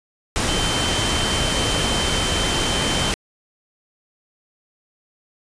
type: tone in noise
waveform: sine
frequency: 3098 Hz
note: G7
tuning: 21 cents flat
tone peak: -25 dBFS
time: 0.48-3.11 s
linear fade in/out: 0 ms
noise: pink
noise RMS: -21 dBFS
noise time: 0.36-3.14 s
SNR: -7 dB
effects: resampled to 22050 Hz